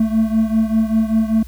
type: beating tone pair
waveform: triangle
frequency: 220 / 225.1 Hz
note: A3 / A3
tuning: 0 / +40 cents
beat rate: 5.1 Hz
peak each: -13 / -17 dBFS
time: 0-1.43 s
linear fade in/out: 5 ms
effects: added 60 Hz sine -32 dBFS peak until 1.47 s + white hiss -49 dBFS RMS until 1.47 s